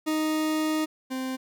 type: tone pair in turn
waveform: 40% pulse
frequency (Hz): 311.1 / 260.3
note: D#4 / C4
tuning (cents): 0 / -9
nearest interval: minor third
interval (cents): 309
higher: first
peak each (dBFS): -23 / -28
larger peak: first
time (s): 0.06-0.86 / 1.1-1.37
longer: first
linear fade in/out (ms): 20
effects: none